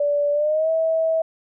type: tone with pitch glide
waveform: sine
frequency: 580 to 647.3 Hz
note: D5 to E5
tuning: -22 to -32 cents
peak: -17 dBFS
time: 0-1.22 s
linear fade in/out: 5 ms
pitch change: +190 cents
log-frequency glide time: 0.32-0.7 s
effects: none